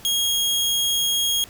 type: tone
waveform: sawtooth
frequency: 3273 Hz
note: G#7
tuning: 26 cents flat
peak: -16 dBFS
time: 0.05-1.44 s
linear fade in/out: 0 ms
effects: pink hiss -45 dBFS RMS until 1.49 s

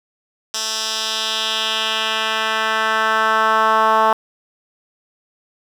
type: tone with band-pass filter sweep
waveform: 10% pulse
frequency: 220 Hz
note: A3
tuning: in tune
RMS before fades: -18 dBFS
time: 0.54-4.13 s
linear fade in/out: 2 ms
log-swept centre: 5600 to 980 Hz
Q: 1.9
effects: 7-bit

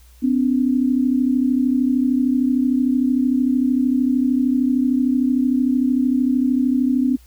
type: tone pair together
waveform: sine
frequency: 252.8 / 286 Hz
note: B3 / D4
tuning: +41 / -46 cents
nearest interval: major second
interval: 213 cents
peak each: -16 / -20 dBFS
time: 0.22-7.17 s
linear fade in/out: 20 ms
effects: added 60 Hz sine -45 dBFS peak until 7.26 s + white hiss -55 dBFS RMS until 7.26 s

